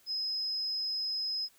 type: tone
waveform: sine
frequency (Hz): 5090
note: D#8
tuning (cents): +39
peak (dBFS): -31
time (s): 0.06-1.49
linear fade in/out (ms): 50
effects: white hiss -64 dBFS RMS until 1.58 s